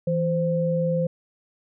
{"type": "tone pair together", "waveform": "sine", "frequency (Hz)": [164.81, 519], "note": ["E3", "C5"], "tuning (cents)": [0, -14], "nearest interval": "octave + minor sixth", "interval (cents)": 1986, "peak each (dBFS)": -23, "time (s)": [0.07, 1.07], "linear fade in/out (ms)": 5, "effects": []}